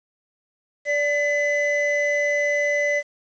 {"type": "tone pair together", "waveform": "triangle", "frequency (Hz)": [583, 2015], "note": ["D5", "B6"], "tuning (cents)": [-13, 34], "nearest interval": "octave + major sixth", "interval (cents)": 2147, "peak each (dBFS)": -20, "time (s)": [0.85, 3.03], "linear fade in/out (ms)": 50, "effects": ["resampled to 16000 Hz", "8-bit"]}